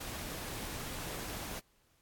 pink noise, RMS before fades -42 dBFS, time 0-1.6 s, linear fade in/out 10 ms, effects pink hiss -71 dBFS RMS until 2.01 s + AAC 64 kbps

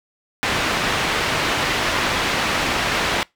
white low-pass noise, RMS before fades -21 dBFS, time 0.43-3.23 s, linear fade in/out 0 ms, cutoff 2700 Hz, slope 12 dB/octave, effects noise-tail reverb RT60 0.2 s tail -24 dB re dry

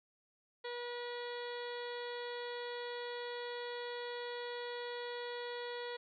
harmonic tone, 483.1 Hz, B4, 38 cents flat, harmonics 1 / 2 / 3 / 4 / 5 / 6 / 7 / 8 / 9, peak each -42 / -48 / -52 / -49 / -58 / -60 / -52 / -56 / -56 dBFS, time 0.64-5.97 s, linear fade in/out 10 ms, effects none

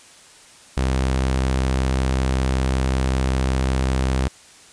sawtooth tone, 65.3 Hz, C2, 3 cents flat, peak -14 dBFS, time 0.77-4.28 s, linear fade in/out 0 ms, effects white hiss -47 dBFS RMS until 4.72 s + resampled to 22050 Hz

